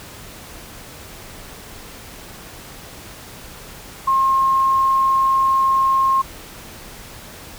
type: tone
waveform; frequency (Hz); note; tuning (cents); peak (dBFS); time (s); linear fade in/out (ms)
sine; 1070; C6; +38; -13; 4.07-6.22; 10
effects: pink hiss -38 dBFS RMS until 7.58 s